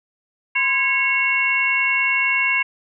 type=harmonic tone with a mistuned harmonic; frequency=549 Hz; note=C#5; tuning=17 cents flat; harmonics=2 / 3 / 4 / 5; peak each=-27 / -26 / -18 / -22 dBFS; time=0.55-2.63 s; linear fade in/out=10 ms; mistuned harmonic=2; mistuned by=-110 cents; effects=none